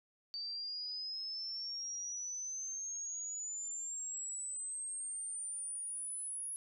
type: exponential sweep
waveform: sine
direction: up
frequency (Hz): 4600 to 10548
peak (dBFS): -39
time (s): 0.34-6.56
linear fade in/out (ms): 0
effects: none